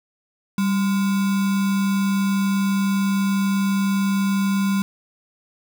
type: tone with sample-and-hold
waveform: sine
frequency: 196 Hz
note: G3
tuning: in tune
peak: -17 dBFS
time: 0.58-4.82 s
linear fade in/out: 2 ms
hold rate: 1225 Hz
effects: none